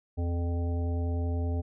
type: harmonic tone with a mistuned harmonic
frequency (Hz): 86.1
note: F2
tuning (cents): -24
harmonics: 1 / 3 / 5 / 7 / 9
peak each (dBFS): -27 / -37 / -41 / -44 / -46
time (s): 0.17-1.62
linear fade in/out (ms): 20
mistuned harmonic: 1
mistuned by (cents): -71
effects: none